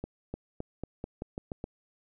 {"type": "accelerating click train", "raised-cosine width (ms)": 2, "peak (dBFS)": -22, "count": 9, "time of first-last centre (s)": [0.04, 1.641], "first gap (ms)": 300, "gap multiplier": 0.88, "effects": []}